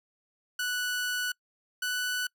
sawtooth tone pair in turn, 1480 / 1487.3 Hz, F#6 / F#6, 0 / +9 cents, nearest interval unison, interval 9 cents, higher second, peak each -25 dBFS, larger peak neither, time 0.59-1.32 / 1.82-2.27 s, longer first, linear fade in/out 5 ms, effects noise-tail reverb RT60 0.1 s tail -26 dB re dry

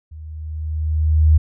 sine tone with level ramp, 77.78 Hz, D#2, in tune, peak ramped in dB -33 to -7 dBFS, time 0.11-1.38 s, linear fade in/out 10 ms, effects none

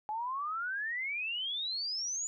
sine exponential sweep, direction up, 837 to 7040 Hz, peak -33 dBFS, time 0.09-2.27 s, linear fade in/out 0 ms, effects none

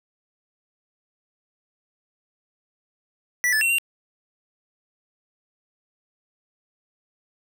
square tone with pitch steps, 1960 / 1740 / 2722 / 2766 Hz, B6 / A6 / F7 / F7, -14 / -20 / -45 / -17 cents, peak -19 dBFS, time 3.44-3.784 s, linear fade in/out 0 ms, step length 86 ms, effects 10-bit

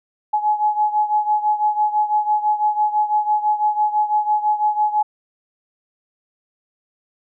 sine beating tone pair, 844 / 850 Hz, G#5 / G#5, +28 / +40 cents, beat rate 6 Hz, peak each -17 / -21 dBFS, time 0.33-5.03 s, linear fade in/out 10 ms, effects none

